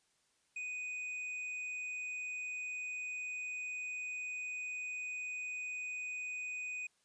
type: tone with tanh clipping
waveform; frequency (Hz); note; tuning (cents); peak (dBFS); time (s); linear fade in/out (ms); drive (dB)
sine; 2489; D#7; 0; -40; 0.56-6.87; 5; 6
effects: white hiss -75 dBFS RMS until 7.04 s + resampled to 22050 Hz